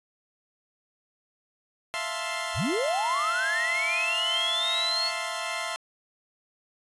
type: chord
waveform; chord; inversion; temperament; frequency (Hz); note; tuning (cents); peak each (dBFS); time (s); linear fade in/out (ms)
15% pulse; F major seventh; third; equal; 659.3 / 698.5 / 880 / 1046.5; E5 / F5 / A5 / C6; 0 / 0 / 0 / 0; -28 / -30 / -33 / -27; 1.94-5.76; 0
type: linear sweep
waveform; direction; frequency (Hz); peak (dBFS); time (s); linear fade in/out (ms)
sine; up; 46.25 to 4435; -25; 2.54-5.12; 50
effects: resampled to 24000 Hz